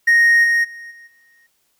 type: tone with level steps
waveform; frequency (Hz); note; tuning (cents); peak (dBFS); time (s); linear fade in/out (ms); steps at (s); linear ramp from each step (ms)
triangle; 1864.7; A#6; 0; -7 / -11 / -31 / -38 / -50; 0.07-1.47; 10; 0.43 / 0.63 / 0.9 / 1.06; 20
effects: tanh soft clip ceiling -3 dBFS + white hiss -65 dBFS RMS until 1.79 s